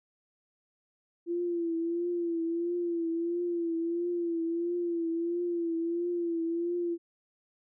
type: tone with vibrato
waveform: sine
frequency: 340 Hz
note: F4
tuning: 46 cents flat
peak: -28 dBFS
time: 1.26-6.98 s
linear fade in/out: 50 ms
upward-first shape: triangle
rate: 1.5 Hz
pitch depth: 60 cents each way
effects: none